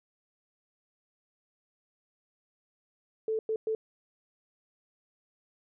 sine tone bursts at uneven times, 440 Hz, A4, in tune, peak -27 dBFS, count 3, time 3.28-3.39 / 3.49-3.56 / 3.67-3.75 s, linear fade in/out 2 ms, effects none

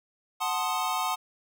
square chord, F# diminished seventh, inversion none, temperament equal, 740 / 880 / 1046.5 / 1244.5 Hz, F#5 / A5 / C6 / Eb6, 0 / 0 / 0 / 0 cents, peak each -33 dBFS, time 0.4-1.16 s, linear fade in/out 20 ms, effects none

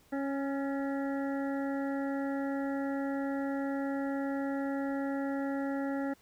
harmonic tone with a mistuned harmonic, 275.6 Hz, C#4, 10 cents flat, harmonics 1 / 2 / 3 / 5 / 6 / 7, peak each -32 / -38 / -42 / -46 / -48 / -49 dBFS, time 0.12-6.14 s, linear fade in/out 10 ms, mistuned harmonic 6, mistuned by +48 cents, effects pink hiss -64 dBFS RMS until 6.21 s

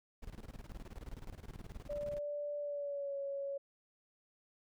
brown noise with tremolo, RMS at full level -46 dBFS, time 0.22-2.19 s, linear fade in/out 10 ms, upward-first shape square, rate 19 Hz, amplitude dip 80%
sine tone with pitch glide, 584 to 556.7 Hz, D5 to C#5, -10 to +7 cents, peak -37 dBFS, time 1.89-3.58 s, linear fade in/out 10 ms, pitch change -83 cents, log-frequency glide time 2.59-3.17 s
effects none

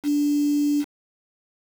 sine tone with quantisation, 291.5 Hz, D4, 13 cents flat, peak -18 dBFS, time 0.03-0.85 s, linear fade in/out 50 ms, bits 6, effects none

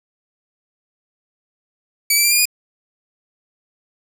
10% pulse tone with pitch steps, 2288 / 2328 / 2369 / 2410 / 2452 Hz, D7 / D7 / D7 / D7 / D#7, -46 / -16 / +14 / +44 / -26 cents, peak -4 dBFS, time 2.1-2.455 s, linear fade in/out 5 ms, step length 71 ms, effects none

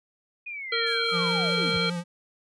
sine linear sweep, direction down, 2489 to 60.7 Hz, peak -33 dBFS, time 0.46-1.78 s, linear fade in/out 10 ms
harmonic tone, 461.3 Hz, A#4, 18 cents flat, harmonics 1 / 3 / 5 / 7 / 9, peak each -30 / -30 / -30 / -30 / -30 dBFS, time 0.72-1.9 s, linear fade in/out 5 ms
blue noise with tremolo, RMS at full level -45 dBFS, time 0.86-1.72 s, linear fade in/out 10 ms, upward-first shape sine, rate 5 Hz, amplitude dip 60%
square tone with vibrato, 174 Hz, F3, 6 cents flat, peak -29 dBFS, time 1.11-2.04 s, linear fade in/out 50 ms, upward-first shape sine, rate 10 Hz, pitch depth 30 cents each way
effects resampled to 24000 Hz

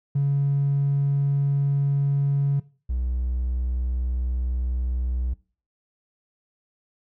triangle tone pair in turn, 140.4 / 62.16 Hz, C#3 / B1, +22 / +12 cents, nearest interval octave + major second, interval 1410 cents, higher first, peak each -15 / -20 dBFS, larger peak first, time 0.15-2.6 / 2.89-5.34 s, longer neither, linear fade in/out 10 ms, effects noise-tail reverb RT60 0.4 s tail -23 dB re dry + tanh soft clip ceiling -16 dBFS

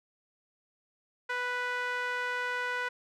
sawtooth tone with band-pass filter, 493.9 Hz, B4, in tune, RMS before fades -33 dBFS, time 1.29-2.89 s, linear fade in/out 10 ms, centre 1600 Hz, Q 2.2, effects none

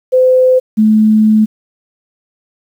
sine tone pair in turn, 512 / 216.1 Hz, C5 / A3, -38 / -31 cents, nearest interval octave + minor third, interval 1493 cents, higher first, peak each -5 dBFS, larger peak neither, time 0.12-0.6 / 0.77-1.46 s, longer second, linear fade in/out 20 ms, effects 7-bit

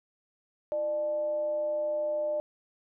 sine tone with frequency modulation, 600 Hz, D5, 37 cents sharp, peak -27 dBFS, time 0.72-2.4 s, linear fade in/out 0 ms, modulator 267 Hz, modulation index 0.21, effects none

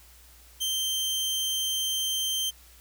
sawtooth tone, 3135 Hz, G7, 1 cent flat, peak -23 dBFS, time 0.6-2.51 s, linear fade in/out 20 ms, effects added 60 Hz sine -54 dBFS peak until 2.8 s + white hiss -55 dBFS RMS until 2.8 s

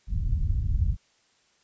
white low-pass noise, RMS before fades -25 dBFS, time 0.07-0.97 s, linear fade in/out 50 ms, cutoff 100 Hz, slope 24 dB/octave, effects white hiss -65 dBFS RMS until 1.63 s + resampled to 16000 Hz

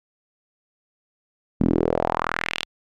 sawtooth tone with band-pass filter sweep, 41.2 Hz, E1, in tune, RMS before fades -23 dBFS, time 1.6-2.65 s, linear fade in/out 10 ms, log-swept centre 220 to 3500 Hz, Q 2.8, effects none

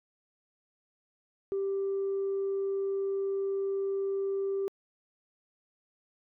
sine tone, 392 Hz, G4, in tune, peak -27 dBFS, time 1.52-4.68 s, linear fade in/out 0 ms, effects tanh soft clip ceiling -25 dBFS

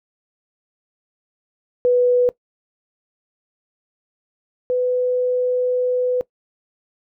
sine tone pair in turn, 493.1 / 499.7 Hz, B4 / B4, -3 / +20 cents, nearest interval unison, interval 23 cents, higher second, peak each -12 / -16 dBFS, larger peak first, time 1.85-2.29 / 4.7-6.21 s, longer second, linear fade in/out 0 ms, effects noise-tail reverb RT60 0.1 s tail -20 dB re dry

